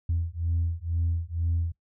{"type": "beating tone pair", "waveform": "sine", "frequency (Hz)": [83, 85.1], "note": ["E2", "F2"], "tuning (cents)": [12, -44], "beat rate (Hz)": 2.1, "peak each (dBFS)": -27, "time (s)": [0.09, 1.72], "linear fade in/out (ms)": 5, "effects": ["noise-tail reverb RT60 0.1 s tail -21 dB re dry", "tanh soft clip ceiling -19 dBFS"]}